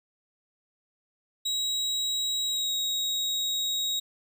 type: tone with pitch glide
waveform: 35% pulse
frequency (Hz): 3840 to 3792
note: B7 to A#7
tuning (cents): -49 to +29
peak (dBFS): -25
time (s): 1.45-4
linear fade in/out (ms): 10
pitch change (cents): -22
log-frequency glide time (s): 2.45-2.72
effects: none